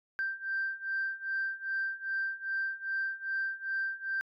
sine beating tone pair, 1568 / 1570.5 Hz, G6 / G6, 0 / +3 cents, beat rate 2.5 Hz, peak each -35 / -33 dBFS, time 0.19-4.21 s, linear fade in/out 0 ms, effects tanh soft clip ceiling -25 dBFS

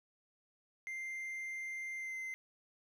triangle tone with pitch glide, 2093 to 2070 Hz, C7 to C7, 0 to -19 cents, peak -38 dBFS, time 0.87-2.34 s, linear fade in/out 0 ms, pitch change -19 cents, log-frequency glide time 1.96-2.16 s, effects none

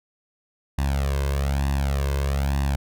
sawtooth tone with flanger, 69.3 Hz, C#2, in tune, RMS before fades -23 dBFS, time 0.78-2.76 s, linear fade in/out 5 ms, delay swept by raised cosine 1.1 to 1.94 ms, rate 1.1 Hz, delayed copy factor +0.9, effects none

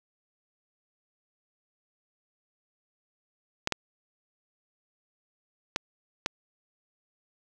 clicks, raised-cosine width 0.2 ms, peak -9 dBFS, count 4, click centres 3.674 / 3.723 / 5.761 / 6.261 s, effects none

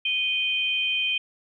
sine tone pair together, 2478 / 3129 Hz, D#7 / G7, -8 / -4 cents, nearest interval major third, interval 404 cents, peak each -25 dBFS, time 0.05-1.18 s, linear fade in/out 5 ms, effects none

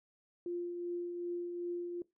sine tone with tremolo, 349.2 Hz, F4, in tune, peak -34 dBFS, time 0.46-2.02 s, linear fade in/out 2 ms, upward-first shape triangle, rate 2.6 Hz, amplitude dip 40%, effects noise-tail reverb RT60 0.2 s tail -21 dB re dry

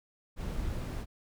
brown noise, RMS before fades -35 dBFS, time 0.36-1.06 s, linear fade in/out 50 ms, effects none

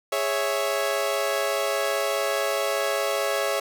sawtooth chord, C# minor, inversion second, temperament equal, 415.3 / 554.4 / 659.3 Hz, G#4 / C#5 / E5, 0 / 0 / 0 cents, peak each -26 / -22 / -24 dBFS, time 0.12-3.6 s, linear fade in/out 5 ms, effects none

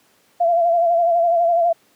sine tone with vibrato, 683 Hz, F5, 39 cents flat, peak -13 dBFS, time 0.4-1.73 s, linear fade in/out 10 ms, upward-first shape sine, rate 12 Hz, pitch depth 50 cents each way, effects pink hiss -57 dBFS RMS until 1.95 s + high-pass 200 Hz 12 dB/octave

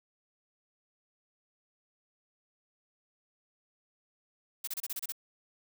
blue noise bursts, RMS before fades -36 dBFS, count 8, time 4.64-5.122 s, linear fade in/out 5 ms, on 34 ms, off 30 ms, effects none

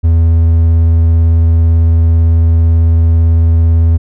triangle tone with vibrato, 82.4 Hz, E2, in tune, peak -3 dBFS, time 0.03-3.98 s, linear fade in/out 20 ms, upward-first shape triangle, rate 18 Hz, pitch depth 14 cents each way, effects none

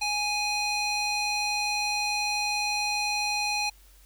square tone with band-pass filter, 830.6 Hz, G#5, in tune, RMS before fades -28 dBFS, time 0.01-3.7 s, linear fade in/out 10 ms, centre 3700 Hz, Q 1.1, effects added 47 Hz sine -53 dBFS peak until 4.05 s + white hiss -59 dBFS RMS until 4.05 s

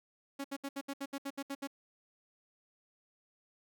sawtooth tone bursts, 277.2 Hz, C#4, in tune, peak -33 dBFS, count 11, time 0.39-1.674 s, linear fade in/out 10 ms, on 54 ms, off 69 ms, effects none

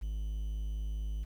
triangle tone with quantisation, 52.3 Hz, G#1, 13 cents sharp, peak -31 dBFS, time 0.01-1.25 s, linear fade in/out 20 ms, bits 10, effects none

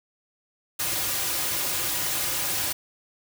white noise with comb filter, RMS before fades -27 dBFS, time 0.79-2.73 s, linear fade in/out 10 ms, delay 4.5 ms, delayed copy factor -0.75, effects none

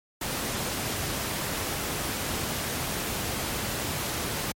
pink noise, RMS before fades -30 dBFS, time 0.21-4.52 s, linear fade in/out 5 ms, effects high-pass 60 Hz 12 dB/octave + MP3 64 kbps

